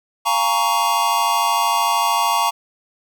square chord, Bb minor seventh, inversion second, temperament just, 699.2 / 839.1 / 932.3 / 1118.8 Hz, F5 / Ab5 / Bb5 / Db6, +2 / +18 / 0 / +16 cents, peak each -26 / -24 / -20 / -21 dBFS, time 0.25-2.51 s, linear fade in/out 20 ms, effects none

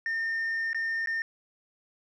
sine tone with dropouts, 1816 Hz, A#6, 46 cents flat, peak -25 dBFS, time 0.06-1.22 s, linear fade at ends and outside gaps 1 ms, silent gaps 0.731-0.746 / 1.06-1.072 s, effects tanh soft clip ceiling -26 dBFS

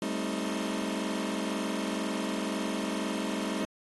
sawtooth chord, A half-diminished seventh, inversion third, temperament just, 198 / 220 / 264 / 316.8 Hz, G3 / A3 / C4 / Eb4, +18 / 0 / +16 / +31 cents, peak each -31 / -32 / -32 / -32 dBFS, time 0.02-3.65 s, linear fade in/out 2 ms, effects AAC 32 kbps

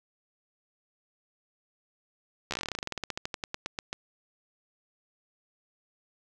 slowing click train, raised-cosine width 0.2 ms, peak -15 dBFS, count 27, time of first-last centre 2.51-3.929 s, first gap 13 ms, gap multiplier 1.1, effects none

